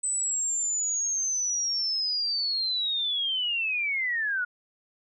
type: linear sweep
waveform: sine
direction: down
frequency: 8090 to 1422 Hz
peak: -25 dBFS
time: 0.03-4.45 s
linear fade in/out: 10 ms
effects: none